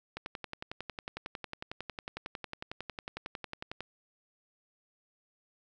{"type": "click train", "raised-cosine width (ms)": 0.3, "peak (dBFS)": -22, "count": 41, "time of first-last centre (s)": [0.17, 3.806], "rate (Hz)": 11, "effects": []}